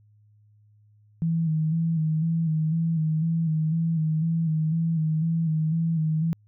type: tone with vibrato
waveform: sine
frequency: 160.8 Hz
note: E3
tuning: 43 cents flat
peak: -21 dBFS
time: 1.22-6.33 s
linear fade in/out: 0 ms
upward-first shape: square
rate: 2 Hz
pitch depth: 43 cents each way
effects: added 105 Hz sine -55 dBFS peak until 6.47 s